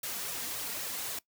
white noise with flanger, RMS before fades -37 dBFS, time 0.03-1.19 s, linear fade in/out 5 ms, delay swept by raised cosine 1.6 to 4.4 ms, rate 3.7 Hz, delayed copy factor +0.6, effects noise-tail reverb RT60 0.1 s tail -20 dB re dry + high-pass 80 Hz 12 dB/octave

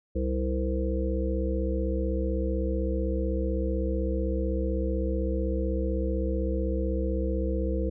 harmonic tone with a mistuned harmonic, 65.41 Hz, C2, in tune, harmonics 1 / 3 / 5 / 7 / 8, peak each -27 / -34 / -33 / -35 / -34 dBFS, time 0.15-7.9 s, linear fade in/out 10 ms, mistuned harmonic 8, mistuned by -32 cents, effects none

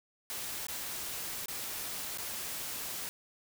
white noise with dropouts, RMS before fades -39 dBFS, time 0.3-3.09 s, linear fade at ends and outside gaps 0 ms, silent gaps 0.668-0.684 / 1.458-1.483 / 2.174-2.184 s, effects none

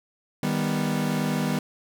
40% pulse chord, Eb augmented, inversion none, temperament equal with one note detuned, 155.56 / 197.48 / 246.9 Hz, Eb3 / G3 / B3, 0 / +13 / 0 cents, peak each -27 dBFS, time 0.43-1.59 s, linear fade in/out 2 ms, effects none

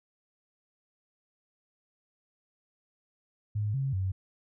sine tone with pitch steps, 104.8 / 135.7 / 94.8 Hz, G#2 / C#3 / F#2, +16 / -36 / +43 cents, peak -27 dBFS, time 3.55-4.12 s, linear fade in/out 10 ms, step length 190 ms, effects none

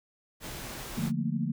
pink noise, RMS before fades -40 dBFS, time 0.4-1.12 s, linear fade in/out 50 ms
sine chord, Bb major seventh, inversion first, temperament equal, 146.83 / 174.61 / 220 / 233.1 Hz, D3 / F3 / A3 / Bb3, 0 / 0 / 0 / 0 cents, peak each -33 dBFS, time 0.97-1.52 s, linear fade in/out 10 ms
effects none

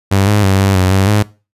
sawtooth tone with pitch steps, 97.7 / 103.8 / 96.5 / 97.7 / 92.8 / 96.5 / 104.5 Hz, G2 / G#2 / G2 / G2 / F#2 / G2 / G#2, -5 / 0 / -27 / -5 / +6 / -27 / +11 cents, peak -5 dBFS, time 0.11-1.23 s, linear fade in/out 10 ms, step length 160 ms, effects noise-tail reverb RT60 0.3 s tail -20 dB re dry + resampled to 32000 Hz

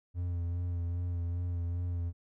triangle tone with vibrato, 87 Hz, F2, 6 cents flat, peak -29 dBFS, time 0.14-2.13 s, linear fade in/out 50 ms, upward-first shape sine, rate 2.5 Hz, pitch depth 28 cents each way, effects none

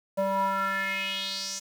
square tone with band-pass filter sweep, 194.3 Hz, G3, 15 cents flat, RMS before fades -29 dBFS, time 0.17-1.6 s, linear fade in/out 20 ms, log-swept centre 650 to 6500 Hz, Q 4.3, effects 8-bit

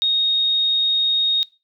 sine tone, 3729 Hz, A#7, in tune, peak -15 dBFS, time 0.02-1.43 s, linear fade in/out 0 ms, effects noise-tail reverb RT60 0.3 s tail -23 dB re dry

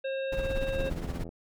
harmonic tone, 536 Hz, C5, 42 cents sharp, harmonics 1 / 3 / 5 / 7, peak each -30 / -42 / -43 / -47 dBFS, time 0.04-0.9 s, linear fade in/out 10 ms
brown noise with tremolo, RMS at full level -30 dBFS, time 0.32-1.24 s, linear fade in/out 5 ms, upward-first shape triangle, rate 17 Hz, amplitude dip 75%
click train, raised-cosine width 2 ms, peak -29 dBFS, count 46, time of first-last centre 0.76-1.291 s, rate 84.8 Hz
effects none

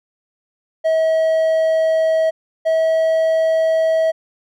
triangle tone pair in turn, 642 / 644.8 Hz, E5 / E5, -46 / -38 cents, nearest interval unison, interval 8 cents, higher second, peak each -11 dBFS, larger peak neither, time 0.84-2.31 / 2.65-4.12 s, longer neither, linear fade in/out 20 ms, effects none

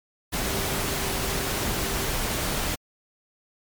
sine tone in noise, 392 Hz, G4, in tune, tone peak -37 dBFS, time 0.39-2.07 s, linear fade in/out 20 ms, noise pink, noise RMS -27 dBFS, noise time 0.32-2.76 s, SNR -13 dB, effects MP3 96 kbps

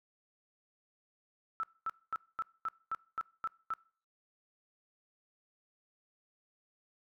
sine tone bursts, 1321 Hz, E6, 3 cents sharp, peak -32 dBFS, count 9, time 1.6-3.737 s, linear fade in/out 0 ms, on 33 ms, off 230 ms, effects noise-tail reverb RT60 0.5 s tail -24 dB re dry

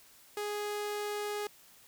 sawtooth tone, 415.3 Hz, G#4, in tune, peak -30 dBFS, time 0.37-1.47 s, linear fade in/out 2 ms, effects white hiss -59 dBFS RMS until 1.87 s

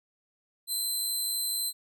15% pulse tone, 4076 Hz, C8, 46 cents flat, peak -22 dBFS, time 0.67-1.73 s, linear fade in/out 50 ms, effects none

